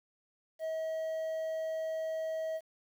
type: tone with quantisation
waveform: triangle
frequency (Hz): 640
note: D#5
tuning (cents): +49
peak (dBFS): -31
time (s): 0.59-2.61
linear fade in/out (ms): 50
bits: 10
effects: none